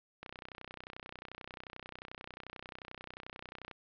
click train, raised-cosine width 0.3 ms, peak -28 dBFS, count 110, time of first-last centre 0.23-3.712 s, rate 31.3 Hz, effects low-pass 4000 Hz 12 dB/octave

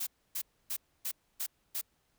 blue noise bursts, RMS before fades -35 dBFS, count 6, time 0-1.814 s, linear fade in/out 10 ms, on 69 ms, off 280 ms, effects pink hiss -74 dBFS RMS until 2.18 s

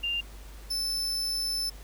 sine / 40% pulse tone pair in turn, 2794 / 5274 Hz, F7 / E8, 0 / 0 cents, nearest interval major seventh, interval 1100 cents, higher second, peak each -27 dBFS, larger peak neither, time 0.03-0.21 / 0.7-1.7 s, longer second, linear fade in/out 10 ms, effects added 50 Hz sine -43 dBFS peak until 1.83 s + pink hiss -52 dBFS RMS until 1.83 s

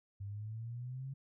sine exponential sweep, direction up, 98 to 137.5 Hz, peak -40 dBFS, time 0.2-1.14 s, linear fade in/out 10 ms, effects none

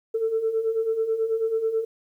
sine beating tone pair, 440 / 449.2 Hz, A4 / A4, 0 / +36 cents, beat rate 9.2 Hz, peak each -28 / -22 dBFS, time 0.14-1.85 s, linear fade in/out 10 ms, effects tanh soft clip ceiling -15 dBFS + 10-bit

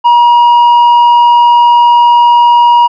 sine tone with tanh clipping, 955 Hz, A#5, 42 cents sharp, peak -3 dBFS, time 0.04-2.88 s, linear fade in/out 20 ms, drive 4 dB, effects none

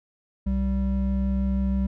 triangle tone pair together, 64.8 / 194.18 Hz, C2 / G3, -16 / -16 cents, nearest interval octave + perfect fifth, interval 1900 cents, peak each -22 dBFS, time 0.46-1.87 s, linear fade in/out 10 ms, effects none

